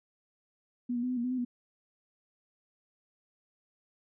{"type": "tone with pitch steps", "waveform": "sine", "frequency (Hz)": [244.7, 239.3, 251.1, 252.9, 237, 250.9, 255.8, 243.8], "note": ["B3", "A#3", "B3", "B3", "A#3", "B3", "C4", "B3"], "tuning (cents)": [-16, 46, 29, 41, 29, 28, -39, -22], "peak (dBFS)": -29, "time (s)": [0.89, 1.45], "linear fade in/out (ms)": 10, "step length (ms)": 70, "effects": []}